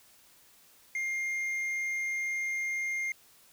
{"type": "tone with tanh clipping", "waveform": "triangle", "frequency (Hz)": 2117, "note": "C7", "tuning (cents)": 20, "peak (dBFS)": -31, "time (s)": [0.95, 3.12], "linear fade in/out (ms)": 2, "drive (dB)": 9, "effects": ["white hiss -60 dBFS RMS until 3.52 s"]}